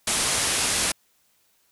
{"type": "low-pass noise", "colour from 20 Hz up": "white", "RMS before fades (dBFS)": -24, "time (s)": [0.07, 0.92], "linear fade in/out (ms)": 5, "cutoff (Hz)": 11000, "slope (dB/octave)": 96, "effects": ["white hiss -65 dBFS RMS until 1.71 s"]}